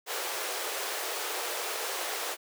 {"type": "high-pass noise", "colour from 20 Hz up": "pink", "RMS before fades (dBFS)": -34, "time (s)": [0.06, 2.37], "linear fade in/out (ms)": 50, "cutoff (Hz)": 380, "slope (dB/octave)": 48, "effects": []}